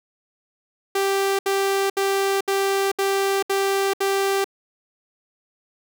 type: tone bursts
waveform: sawtooth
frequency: 392 Hz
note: G4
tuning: in tune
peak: -15 dBFS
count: 7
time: 0.95-4.444 s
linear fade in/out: 5 ms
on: 440 ms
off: 69 ms
effects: none